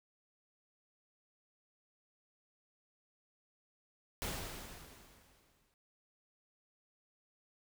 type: noise with exponential decay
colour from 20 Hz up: pink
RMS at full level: -38 dBFS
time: 4.22-5.74 s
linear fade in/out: 0 ms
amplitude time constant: 330 ms
effects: none